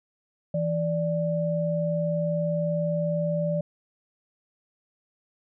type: tone pair together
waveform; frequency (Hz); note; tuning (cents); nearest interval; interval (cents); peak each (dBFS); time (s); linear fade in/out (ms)
sine; 164.81 / 587.3; E3 / D5; 0 / 0; octave + minor seventh; 2200; -26; 0.54-3.61; 5
effects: none